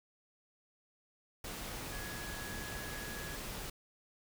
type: tone in noise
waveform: sine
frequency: 1677 Hz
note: G#6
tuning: 16 cents sharp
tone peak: -47 dBFS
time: 1.92-3.36 s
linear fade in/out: 5 ms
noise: pink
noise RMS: -43 dBFS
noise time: 1.44-3.7 s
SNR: -7 dB
effects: none